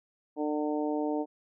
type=harmonic tone; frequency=150 Hz; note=D3; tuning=37 cents sharp; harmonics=2 / 3 / 4 / 5 / 6; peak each=-30 / -34 / -36 / -38 / -40 dBFS; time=0.36-1.26 s; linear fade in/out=50 ms; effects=none